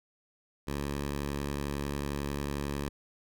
10% pulse tone, 71.1 Hz, C#2, 45 cents sharp, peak -24 dBFS, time 0.67-2.89 s, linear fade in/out 10 ms, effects none

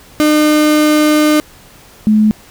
35% pulse / sine tone pair in turn, 303 / 214.3 Hz, D#4 / A3, -46 / -45 cents, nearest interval tritone, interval 599 cents, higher first, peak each -6 dBFS, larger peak neither, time 0.2-1.4 / 2.07-2.31 s, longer first, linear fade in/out 0 ms, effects pink hiss -41 dBFS RMS until 2.5 s

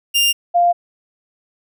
sawtooth / sine tone pair in turn, 2800 / 697.8 Hz, F7 / F5, +4 / -2 cents, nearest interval 2 octaves, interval 2406 cents, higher first, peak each -9 / -10 dBFS, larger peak first, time 0.14-0.33 / 0.54-0.73 s, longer neither, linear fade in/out 20 ms, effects none

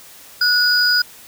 triangle tone pair together, 1464 / 4924 Hz, F#6 / D#8, -19 / -19 cents, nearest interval octave + major sixth, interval 2100 cents, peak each -14 dBFS, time 0.41-1.02 s, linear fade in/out 5 ms, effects white hiss -42 dBFS RMS until 1.27 s

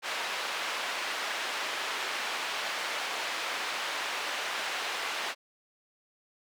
white band-pass noise, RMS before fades -34 dBFS, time 0.02-5.35 s, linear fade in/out 50 ms, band 550 to 2900 Hz, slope 12 dB/octave, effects none

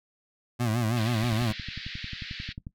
25% pulse tone with vibrato, 114.8 Hz, A#2, 26 cents flat, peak -21 dBFS, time 0.59-1.53 s, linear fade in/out 20 ms, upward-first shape sine, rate 6.3 Hz, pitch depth 120 cents each way
white band-pass noise, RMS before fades -40 dBFS, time 0.96-2.53 s, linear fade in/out 10 ms, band 1600 to 4500 Hz, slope 48 dB/octave
click train, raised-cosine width 5 ms, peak -25 dBFS, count 17, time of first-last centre 1.24-2.669 s, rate 11.2 Hz
effects noise-tail reverb RT60 0.1 s tail -17 dB re dry

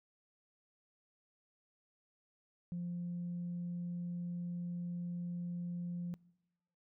sine tone, 174.61 Hz, F3, in tune, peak -36 dBFS, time 2.72-6.14 s, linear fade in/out 0 ms, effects noise-tail reverb RT60 1.0 s tail -25 dB re dry + tanh soft clip ceiling -34 dBFS

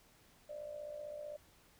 sine tone with amplitude modulation, 595 Hz, D5, 22 cents sharp, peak -40 dBFS, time 0.49-1.37 s, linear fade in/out 10 ms, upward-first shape sine, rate 55.7 Hz, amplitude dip 65%, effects pink hiss -66 dBFS RMS until 1.79 s

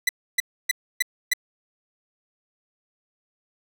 sawtooth tone bursts, 1988 Hz, B6, 11 cents sharp, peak -14 dBFS, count 5, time 0.07-1.335 s, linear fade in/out 5 ms, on 21 ms, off 290 ms, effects none

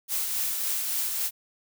blue noise with tremolo, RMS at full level -27 dBFS, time 0.08-1.31 s, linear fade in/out 50 ms, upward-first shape triangle, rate 3.6 Hz, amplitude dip 35%, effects none

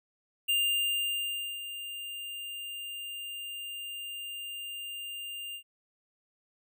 square tone with ADSR envelope, 2800 Hz, F7, 4 cents sharp, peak -25 dBFS, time 0.48-5.63 s, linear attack 16 ms, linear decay 1100 ms, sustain -13 dB, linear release 83 ms, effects none

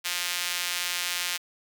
sawtooth tone with high-pass filter, 176.9 Hz, F3, 23 cents sharp, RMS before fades -30 dBFS, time 0.04-1.38 s, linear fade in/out 20 ms, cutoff 2500 Hz, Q 0.88, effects none

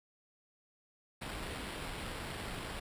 pink noise with sample-and-hold, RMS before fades -42 dBFS, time 1.21-2.8 s, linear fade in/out 10 ms, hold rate 6300 Hz, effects resampled to 32000 Hz

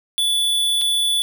square tone with dropouts, 3456 Hz, A7, 32 cents flat, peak -17 dBFS, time 0.18-1.22 s, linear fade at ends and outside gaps 0 ms, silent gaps 0.813-0.817 s, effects none

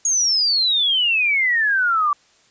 sine exponential sweep, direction down, 6710 to 1146 Hz, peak -15 dBFS, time 0.05-2.13 s, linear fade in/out 2 ms, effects white hiss -56 dBFS RMS until 2.5 s + resampled to 16000 Hz

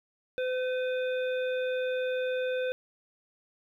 harmonic tone with a mistuned harmonic, 509 Hz, C5, 48 cents flat, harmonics 1 / 3 / 5 / 7, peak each -28 / -38 / -42 / -45 dBFS, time 0.38-2.72 s, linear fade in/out 0 ms, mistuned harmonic 5, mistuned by -35 cents, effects 11-bit

